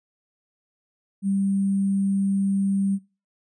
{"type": "tone with sample-and-hold", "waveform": "sine", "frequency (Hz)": 196, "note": "G3", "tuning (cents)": 0, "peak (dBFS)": -20, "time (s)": [1.22, 2.99], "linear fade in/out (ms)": 50, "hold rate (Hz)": 8820, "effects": ["noise-tail reverb RT60 0.3 s tail -20 dB re dry", "resampled to 22050 Hz"]}